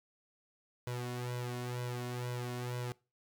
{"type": "tone with flanger", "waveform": "sawtooth", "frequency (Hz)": 122.9, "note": "B2", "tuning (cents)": -8, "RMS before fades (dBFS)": -39, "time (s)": [0.87, 2.92], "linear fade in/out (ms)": 0, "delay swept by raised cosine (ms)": [2, 2.82], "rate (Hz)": 2.1, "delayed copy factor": 0.8, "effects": ["noise-tail reverb RT60 0.3 s tail -23 dB re dry"]}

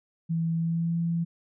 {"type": "tone with pitch glide", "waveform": "sine", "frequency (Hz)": [164.8, 168.26], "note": ["E3", "E3"], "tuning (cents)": [0, 36], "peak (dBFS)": -24, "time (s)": [0.29, 1.25], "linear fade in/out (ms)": 20, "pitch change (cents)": 36, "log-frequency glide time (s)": [0.55, 0.96], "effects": []}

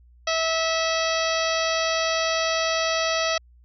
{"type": "harmonic tone", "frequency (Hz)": 650, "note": "E5", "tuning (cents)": -24, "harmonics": [1, 2, 3, 4, 5, 6, 7, 8, 9], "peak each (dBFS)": [-25, -28, -30, -31, -32, -33, -33, -34, -35], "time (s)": [0.27, 3.38], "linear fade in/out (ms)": 5, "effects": ["added 60 Hz sine -50 dBFS peak until 3.64 s"]}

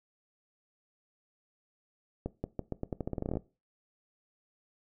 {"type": "accelerating click train", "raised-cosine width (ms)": 2, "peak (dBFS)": -20, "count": 17, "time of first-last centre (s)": [2.26, 3.371], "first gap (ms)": 180, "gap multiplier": 0.85, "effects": ["noise-tail reverb RT60 0.3 s tail -19 dB re dry"]}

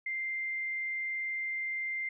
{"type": "tone", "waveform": "sine", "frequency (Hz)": 2093, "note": "C7", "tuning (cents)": 0, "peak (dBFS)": -32, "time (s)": [0.06, 2.09], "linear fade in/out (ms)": 5, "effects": []}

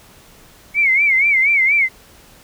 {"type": "tone with vibrato", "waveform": "sine", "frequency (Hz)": 2203, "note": "C#7", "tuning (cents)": -11, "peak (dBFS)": -11, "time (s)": [0.74, 1.89], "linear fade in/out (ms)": 50, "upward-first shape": "sine", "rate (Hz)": 4.2, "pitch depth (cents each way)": 120, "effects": ["pink hiss -46 dBFS RMS until 2.43 s"]}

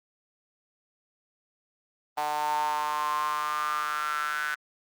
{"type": "tone with high-pass filter sweep", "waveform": "sawtooth", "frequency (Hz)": 150, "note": "D3", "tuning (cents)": 37, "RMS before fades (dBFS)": -29, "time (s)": [2.17, 4.55], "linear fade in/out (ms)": 10, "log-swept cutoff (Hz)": [810, 1500], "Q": 9.2, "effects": ["Opus 32 kbps"]}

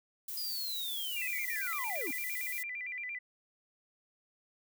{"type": "noise", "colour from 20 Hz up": "violet", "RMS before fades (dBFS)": -40, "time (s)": [0.28, 2.63], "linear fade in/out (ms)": 5}
{"type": "linear sweep", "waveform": "triangle", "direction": "down", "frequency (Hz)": [4978, 246.9], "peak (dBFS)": -36, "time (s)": [0.37, 2.11], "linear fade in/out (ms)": 2}
{"type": "tone with vibrato", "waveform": "sine", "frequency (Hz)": 2177, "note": "C#7", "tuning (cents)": -32, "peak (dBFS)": -37, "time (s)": [1.16, 3.19], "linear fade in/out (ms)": 10, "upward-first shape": "square", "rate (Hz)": 8.8, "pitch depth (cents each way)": 150}
{"effects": []}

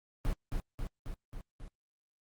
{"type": "noise with echo", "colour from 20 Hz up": "brown", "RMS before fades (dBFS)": -30, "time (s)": [0.25, 0.33], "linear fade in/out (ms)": 0, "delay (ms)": 270, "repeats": 5, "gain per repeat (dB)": -3, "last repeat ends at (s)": 1.68, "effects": ["Opus 24 kbps"]}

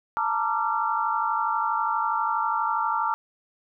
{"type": "chord", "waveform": "sine", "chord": "Bb major seventh", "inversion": "third", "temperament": "equal with one note detuned", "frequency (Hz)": [880, 932.3, 1174.7, 1368.2], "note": ["A5", "Bb5", "D6", "F6"], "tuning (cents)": [0, 0, 0, -36], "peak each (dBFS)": -28, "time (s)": [0.17, 3.14], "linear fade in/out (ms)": 0, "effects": []}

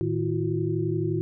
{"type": "tone cluster", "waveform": "sine", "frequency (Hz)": [110.7, 155.7, 333.4, 365], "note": ["A2", "D#3", "E4", "F#4"], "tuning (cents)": [11, 2, 20, -24], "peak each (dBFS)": -29, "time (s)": [0.01, 1.21], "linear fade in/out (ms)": 0, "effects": []}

